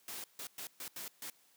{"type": "noise bursts at uneven times", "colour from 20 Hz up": "white", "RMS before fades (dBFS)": -44, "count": 6, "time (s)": [[0.08, 0.24], [0.39, 0.47], [0.58, 0.67], [0.8, 0.88], [0.96, 1.08], [1.22, 1.3]], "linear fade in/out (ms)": 2, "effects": ["white hiss -68 dBFS RMS until 1.56 s", "high-pass 150 Hz 12 dB/octave"]}